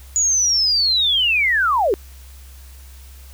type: linear sweep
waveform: sine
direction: down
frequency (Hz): 6900 to 350.9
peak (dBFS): -14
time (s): 0.16-1.94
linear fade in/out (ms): 0
effects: added 66 Hz sine -38 dBFS peak until 3.33 s + white hiss -48 dBFS RMS until 3.33 s